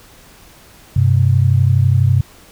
sine tone pair together, 96.37 / 128.5 Hz, G2 / C3, -29 / -31 cents, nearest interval perfect fourth, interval 498 cents, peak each -12 dBFS, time 0.96-2.21 s, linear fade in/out 5 ms, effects pink hiss -44 dBFS RMS until 2.51 s

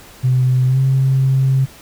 sine tone with pitch glide, 127.8 to 133.38 Hz, C3 to C3, -40 to +34 cents, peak -10 dBFS, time 0.23-1.66 s, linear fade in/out 20 ms, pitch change +74 cents, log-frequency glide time 0.67-0.79 s, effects tanh soft clip ceiling -6 dBFS + pink hiss -41 dBFS RMS until 1.81 s

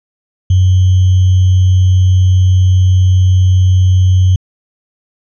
sine tone with sample-and-hold, 92.5 Hz, F#2, in tune, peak -5 dBFS, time 0.5-4.36 s, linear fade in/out 5 ms, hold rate 3150 Hz, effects resampled to 16000 Hz

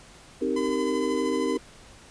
sine chord, C minor seventh, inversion none, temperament equal with one note detuned, 261.6 / 311.1 / 392 / 463.7 Hz, C4 / Eb4 / G4 / Bb4, 0 / 0 / 0 / -9 cents, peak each -29 dBFS, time 0.41-1.58 s, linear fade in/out 10 ms
sawtooth tone with tremolo, 1015 Hz, B5, 47 cents sharp, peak -28 dBFS, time 0.56-1.57 s, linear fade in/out 5 ms, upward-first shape triangle, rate 13 Hz, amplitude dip 45%
effects pink hiss -50 dBFS RMS until 2.1 s + resampled to 22050 Hz

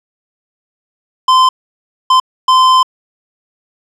square tone bursts at uneven times, 1032 Hz, C6, 24 cents flat, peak -6 dBFS, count 3, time 1.28-1.49 / 2.1-2.2 / 2.48-2.83 s, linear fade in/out 5 ms, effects low-pass 5000 Hz 12 dB/octave + 8-bit

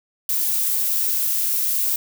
violet noise, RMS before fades -21 dBFS, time 0.29-1.96 s, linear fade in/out 2 ms, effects none

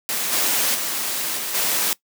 white noise with level steps, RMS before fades -24 / -20 / -25 / -27 / -21 dBFS, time 0.09-1.93 s, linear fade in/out 0 ms, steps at 0.32 / 0.74 / 1.37 / 1.54 s, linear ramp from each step 10 ms, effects noise-tail reverb RT60 0.1 s tail -20 dB re dry + high-pass 200 Hz 12 dB/octave

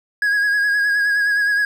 triangle tone with vibrato, 1654 Hz, G#6, 8 cents flat, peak -13 dBFS, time 0.22-1.65 s, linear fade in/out 2 ms, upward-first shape sine, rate 9.6 Hz, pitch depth 34 cents each way, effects none

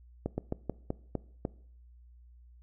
slowing click train, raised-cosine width 2 ms, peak -18 dBFS, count 7, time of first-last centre 0.26-1.452 s, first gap 120 ms, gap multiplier 1.2, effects noise-tail reverb RT60 0.6 s tail -21 dB re dry + added 60 Hz sine -53 dBFS peak until 2.62 s

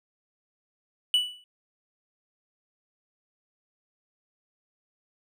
triangle tone with exponential decay, 2960 Hz, F#7, in tune, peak -15 dBFS, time 1.14-1.44 s, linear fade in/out 1 ms, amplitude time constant 64 ms, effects none

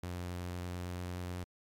sawtooth tone with pitch glide, 88.8 to 89.47 Hz, F2 to F2, +29 to +42 cents, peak -34 dBFS, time 0.03-1.44 s, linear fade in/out 5 ms, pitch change +13 cents, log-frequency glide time 0.5-1.16 s, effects MP3 96 kbps

